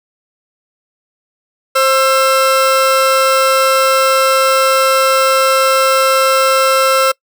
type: tone pair together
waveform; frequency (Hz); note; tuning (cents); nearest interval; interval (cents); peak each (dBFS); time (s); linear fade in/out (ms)
40% pulse; 530.1 / 1337; C5 / E6; +23 / +24; octave + major third; 1601; -11; 1.75-7.12; 10
effects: noise-tail reverb RT60 0.1 s tail -25 dB re dry